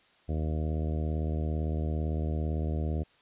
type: harmonic tone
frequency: 77.78 Hz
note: D#2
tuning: in tune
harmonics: 1 / 2 / 3 / 4 / 5 / 6 / 7 / 8 / 9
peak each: -29 / -35 / -39 / -41 / -43 / -45 / -46 / -47 / -48 dBFS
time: 0.28-3.04 s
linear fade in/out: 20 ms
effects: white hiss -63 dBFS RMS until 3.21 s + resampled to 8000 Hz